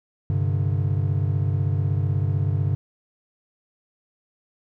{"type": "chord", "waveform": "triangle", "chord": "G suspended fourth", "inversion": "none", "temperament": "equal", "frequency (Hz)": [98, 130.81, 146.83], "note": ["G2", "C3", "D3"], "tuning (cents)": [0, 0, 0], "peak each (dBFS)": [-20, -24, -24], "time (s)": [0.3, 2.75], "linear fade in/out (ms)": 0, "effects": []}